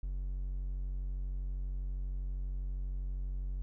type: tone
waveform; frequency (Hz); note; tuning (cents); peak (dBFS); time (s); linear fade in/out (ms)
triangle; 46.25; F#1; 0; -32; 0.03-3.62; 0
effects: none